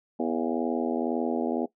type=harmonic tone with a mistuned harmonic; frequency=81.9 Hz; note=E2; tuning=11 cents flat; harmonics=3 / 4 / 5 / 6 / 7 / 8 / 9 / 10; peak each=-29 / -31 / -33 / -35 / -36 / -37 / -38 / -39 dBFS; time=0.19-1.66 s; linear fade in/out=10 ms; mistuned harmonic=8; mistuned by=+51 cents; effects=noise-tail reverb RT60 0.1 s tail -17 dB re dry